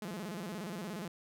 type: tone with vibrato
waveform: sawtooth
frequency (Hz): 190.6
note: G3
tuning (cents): -48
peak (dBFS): -35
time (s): 0.02-1.08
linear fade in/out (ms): 2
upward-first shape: square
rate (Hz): 17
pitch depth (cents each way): 190
effects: none